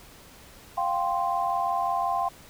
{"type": "chord", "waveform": "sine", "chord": "F suspended second", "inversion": "none", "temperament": "equal", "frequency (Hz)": [698.5, 784, 1046.5], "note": ["F5", "G5", "C6"], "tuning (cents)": [0, 0, 0], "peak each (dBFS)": -28, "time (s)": [0.77, 2.29], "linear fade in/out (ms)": 10, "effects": ["pink hiss -50 dBFS RMS until 2.49 s"]}